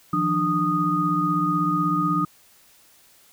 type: tone cluster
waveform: sine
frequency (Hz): 160.9 / 177 / 297.8 / 1238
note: E3 / F3 / D4 / D#6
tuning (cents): -42 / +23 / +24 / -9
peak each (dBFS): -29 / -26 / -25 / -22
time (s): 0.13-2.25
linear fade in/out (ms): 5
effects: white hiss -55 dBFS RMS until 3.32 s